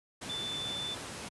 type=tone in noise; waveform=sine; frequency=3520 Hz; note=A7; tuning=in tune; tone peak=-35 dBFS; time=0.29-0.95 s; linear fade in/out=10 ms; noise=pink; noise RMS=-41 dBFS; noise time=0.21-1.29 s; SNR=+3 dB; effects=high-pass 100 Hz 12 dB/octave + resampled to 24000 Hz